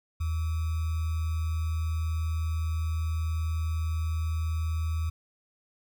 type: tone with sample-and-hold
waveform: sine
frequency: 80.4 Hz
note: E2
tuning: 43 cents flat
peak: -26 dBFS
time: 0.2-5.1 s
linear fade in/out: 10 ms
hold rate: 1225 Hz
effects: none